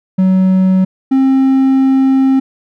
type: tone pair in turn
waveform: triangle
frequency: 187.7 / 266.3 Hz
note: F#3 / C4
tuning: +25 / +31 cents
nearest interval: tritone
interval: 606 cents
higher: second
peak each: -5 dBFS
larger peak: neither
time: 0.18-0.85 / 1.11-2.4 s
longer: second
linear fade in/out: 10 ms
effects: none